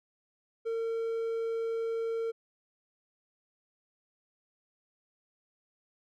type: tone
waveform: triangle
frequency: 455.4 Hz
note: A#4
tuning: 40 cents flat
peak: -28 dBFS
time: 0.65-2.32 s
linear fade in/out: 20 ms
effects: none